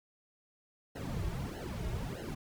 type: noise with flanger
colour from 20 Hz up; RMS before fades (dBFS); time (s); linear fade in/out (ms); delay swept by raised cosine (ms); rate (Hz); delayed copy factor
brown; -38; 0.95-2.35; 10; 0.84 to 4.04; 1.6; -1
effects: none